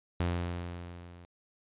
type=tone with level ramp; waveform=sawtooth; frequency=87.2 Hz; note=F2; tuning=2 cents flat; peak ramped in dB=-23 to -46 dBFS; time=0.2-1.25 s; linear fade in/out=0 ms; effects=resampled to 8000 Hz